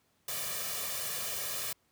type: noise with comb filter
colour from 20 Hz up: white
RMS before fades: -36 dBFS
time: 0.28-1.73 s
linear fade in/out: 5 ms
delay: 1.7 ms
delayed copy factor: +0.75
effects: pink hiss -72 dBFS RMS until 1.91 s + high-pass 80 Hz 12 dB/octave